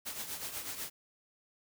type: noise with tremolo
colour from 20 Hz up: white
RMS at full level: -38 dBFS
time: 0.05-0.9 s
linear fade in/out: 20 ms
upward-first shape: triangle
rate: 8.1 Hz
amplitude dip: 65%
effects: none